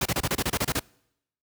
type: noise bursts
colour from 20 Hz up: pink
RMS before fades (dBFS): -25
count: 11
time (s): 0.01-0.796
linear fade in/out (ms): 5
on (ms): 46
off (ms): 28
effects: noise-tail reverb RT60 0.8 s tail -26 dB re dry + high-pass 60 Hz 12 dB/octave